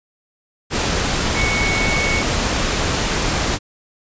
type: tone in noise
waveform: sine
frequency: 2217 Hz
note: C#7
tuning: in tune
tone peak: -20 dBFS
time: 1.34-2.24 s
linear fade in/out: 50 ms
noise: pink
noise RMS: -19 dBFS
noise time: 0.7-3.59 s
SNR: -4 dB
effects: resampled to 16000 Hz